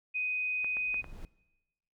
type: tone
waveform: sine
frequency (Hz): 2500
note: D#7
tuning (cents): +8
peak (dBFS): -30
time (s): 0.14-1.02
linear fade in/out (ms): 20
type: noise with exponential growth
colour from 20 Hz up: brown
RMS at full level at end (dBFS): -42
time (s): 0.37-1.25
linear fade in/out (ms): 1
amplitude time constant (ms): 190
type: clicks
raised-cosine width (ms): 0.5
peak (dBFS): -30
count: 4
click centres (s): 0.645 / 0.769 / 0.943 / 1.043
effects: noise-tail reverb RT60 1.0 s tail -20 dB re dry